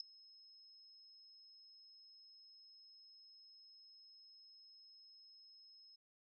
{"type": "tone with ADSR envelope", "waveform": "sine", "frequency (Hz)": 5170, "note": "E8", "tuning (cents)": -34, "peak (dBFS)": -36, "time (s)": [0, 5.96], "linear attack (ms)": 3, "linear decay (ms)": 7, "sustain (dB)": -24, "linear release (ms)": 7, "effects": []}